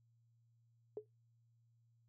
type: tone with exponential decay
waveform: sine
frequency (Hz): 425.4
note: G#4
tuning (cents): +42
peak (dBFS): -37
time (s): 0.97-1.06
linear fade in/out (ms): 1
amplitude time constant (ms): 19
effects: noise-tail reverb RT60 0.2 s tail -22 dB re dry + added 116 Hz sine -70 dBFS peak until 2.08 s